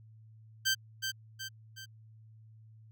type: tone with echo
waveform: 15% pulse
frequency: 1560 Hz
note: G6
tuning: 9 cents flat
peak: -20 dBFS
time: 0.65-0.75 s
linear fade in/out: 20 ms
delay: 370 ms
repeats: 3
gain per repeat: -6 dB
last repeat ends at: 1.86 s
effects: added 110 Hz sine -53 dBFS peak until 2.91 s